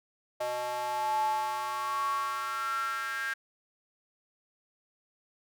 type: tone with high-pass filter sweep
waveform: square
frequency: 123.47 Hz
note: B2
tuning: in tune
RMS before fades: -32 dBFS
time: 0.4-3.34 s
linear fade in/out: 10 ms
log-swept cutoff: 680 to 1600 Hz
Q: 9.9
effects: none